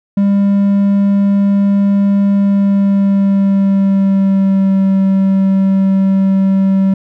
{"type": "tone with pitch glide", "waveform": "triangle", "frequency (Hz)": [199.6, 193.02], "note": ["G3", "G3"], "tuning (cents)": [32, -27], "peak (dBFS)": -6, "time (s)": [0.17, 6.94], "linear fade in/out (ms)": 5, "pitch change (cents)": -59, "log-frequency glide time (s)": [2.34, 4.82], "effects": []}